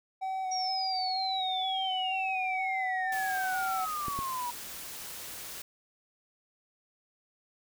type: tone with vibrato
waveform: triangle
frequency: 755 Hz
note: F#5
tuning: 35 cents sharp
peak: -29 dBFS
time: 0.21-3.86 s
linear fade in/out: 20 ms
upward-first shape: square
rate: 2.1 Hz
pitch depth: 16 cents each way
type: exponential sweep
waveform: sine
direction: down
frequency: 5700 to 953 Hz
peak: -32 dBFS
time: 0.51-4.51 s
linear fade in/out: 10 ms
type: noise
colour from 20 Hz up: white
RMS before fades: -42 dBFS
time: 3.12-5.62 s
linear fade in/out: 2 ms
type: clicks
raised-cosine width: 3 ms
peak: -25 dBFS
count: 2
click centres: 4.083 / 4.19 s
effects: none